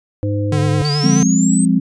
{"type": "harmonic tone", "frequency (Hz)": 102.5, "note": "G#2", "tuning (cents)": -22, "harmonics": [1, 3, 5], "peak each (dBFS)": [-17, -22, -24], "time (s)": [0.23, 0.82], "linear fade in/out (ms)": 0}
{"type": "tone with vibrato", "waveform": "square", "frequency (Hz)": 146.83, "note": "D3", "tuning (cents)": 0, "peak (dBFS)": -16, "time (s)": [0.52, 1.23], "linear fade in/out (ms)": 2, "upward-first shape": "sine", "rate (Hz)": 9.4, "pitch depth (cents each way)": 41}
{"type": "linear sweep", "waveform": "sine", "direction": "up", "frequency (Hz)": [4505, 8372], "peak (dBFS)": -20, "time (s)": [0.85, 1.65], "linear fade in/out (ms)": 0}
{"type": "chord", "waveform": "sine", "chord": "F minor", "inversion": "none", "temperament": "equal with one note detuned", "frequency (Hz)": [174.61, 204.3, 261.6], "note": ["F3", "Ab3", "C4"], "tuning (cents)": [0, -28, 0], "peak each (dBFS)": [-15, -15, -15], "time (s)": [1.03, 1.8], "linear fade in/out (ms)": 10}
{"effects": ["resampled to 22050 Hz"]}